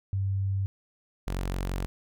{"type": "tone pair in turn", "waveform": ["sine", "sawtooth"], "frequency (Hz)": [97.3, 45.92], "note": ["G2", "F#1"], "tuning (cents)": [-12, -12], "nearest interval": "octave + minor second", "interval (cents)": 1300, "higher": "first", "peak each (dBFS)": -25, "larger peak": "neither", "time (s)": [[0.13, 0.66], [1.27, 1.86]], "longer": "second", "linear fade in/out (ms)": 0, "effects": []}